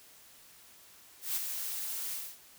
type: noise with ADSR envelope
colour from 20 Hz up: blue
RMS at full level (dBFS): -31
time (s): 1.21-2.38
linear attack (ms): 150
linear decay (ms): 24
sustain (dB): -6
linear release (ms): 250
effects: white hiss -57 dBFS RMS until 2.58 s